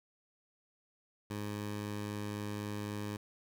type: tone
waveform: 15% pulse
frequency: 103.83 Hz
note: G#2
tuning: in tune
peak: -31 dBFS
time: 1.3-3.17 s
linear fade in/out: 5 ms
effects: none